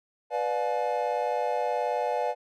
triangle chord, B diminished seventh, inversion none, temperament just, 493.9 / 592.7 / 711.2 / 853.4 Hz, B4 / D5 / F5 / Ab5, 0 / +16 / +31 / +47 cents, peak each -29 dBFS, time 0.3-2.35 s, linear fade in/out 50 ms, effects none

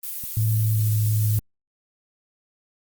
violet noise, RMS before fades -31 dBFS, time 0.03-1.39 s, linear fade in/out 5 ms
click, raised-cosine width 5 ms, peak -28 dBFS, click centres 0.238 s
sine tone with pitch glide, 110.1 to 107.4 Hz, A2 to A2, +2 to -41 cents, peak -18 dBFS, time 0.37-1.39 s, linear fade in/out 0 ms, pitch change -43 cents, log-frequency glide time 0.5-0.92 s
effects Opus 24 kbps

